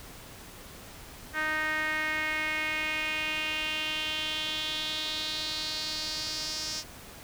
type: tone with band-pass filter sweep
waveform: sawtooth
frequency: 310 Hz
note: D#4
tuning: 6 cents flat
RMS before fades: -32 dBFS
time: 1.33-6.84 s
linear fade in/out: 50 ms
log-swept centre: 1700 to 5400 Hz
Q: 4.1
effects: pink hiss -47 dBFS RMS until 7.23 s